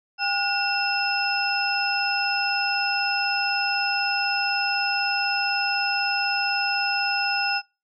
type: tone cluster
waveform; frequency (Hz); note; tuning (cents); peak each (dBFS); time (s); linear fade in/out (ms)
sine; 799 / 1446 / 2708 / 5160; G5 / F#6 / E7 / E8; +33 / -40 / +46 / -38; -27; 0.18-7.62; 50
effects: noise-tail reverb RT60 0.3 s tail -26 dB re dry